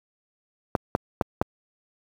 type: clicks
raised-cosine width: 1 ms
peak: -6 dBFS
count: 4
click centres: 0.752 / 0.951 / 1.212 / 1.415 s
effects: high-pass 60 Hz 12 dB/octave + 7-bit